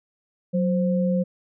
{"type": "tone pair together", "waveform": "sine", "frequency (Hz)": [184.16, 523.3], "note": ["F#3", "C5"], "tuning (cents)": [-8, 0], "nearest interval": "octave + tritone", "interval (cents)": 1808, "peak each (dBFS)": [-20, -25], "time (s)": [0.53, 1.24], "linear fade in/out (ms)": 20, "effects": []}